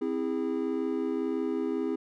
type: chord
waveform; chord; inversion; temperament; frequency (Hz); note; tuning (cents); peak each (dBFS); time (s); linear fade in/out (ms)
triangle; C augmented; none; just; 261.6 / 327 / 408.8; C4 / E4 / G#4; 0 / -14 / -27; -30; 0.01-1.96; 10
effects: none